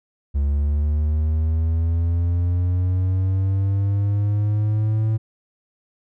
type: linear sweep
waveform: triangle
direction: up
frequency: 70 to 110.5 Hz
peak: -15 dBFS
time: 0.34-5.18 s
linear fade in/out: 20 ms
effects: none